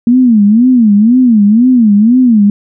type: tone with vibrato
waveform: sine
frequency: 228.2 Hz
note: A#3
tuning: 37 cents flat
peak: -3 dBFS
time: 0.07-2.5 s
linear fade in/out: 2 ms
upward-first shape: sine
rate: 2 Hz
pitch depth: 210 cents each way
effects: none